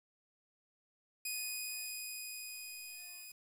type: tone with level ramp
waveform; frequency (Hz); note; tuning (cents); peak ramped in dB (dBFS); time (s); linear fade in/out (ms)
10% pulse; 2489; D#7; 0; -28 to -40; 1.25-3.32; 5
effects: 10-bit